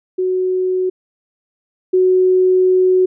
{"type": "tone pair in turn", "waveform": "sine", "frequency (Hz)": [370, 370], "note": ["F#4", "F#4"], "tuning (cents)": [0, 0], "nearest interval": "unison", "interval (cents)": 0, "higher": "neither", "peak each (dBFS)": [-14, -9], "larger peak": "second", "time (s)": [[0.18, 0.9], [1.93, 3.06]], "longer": "second", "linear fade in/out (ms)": 10, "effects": []}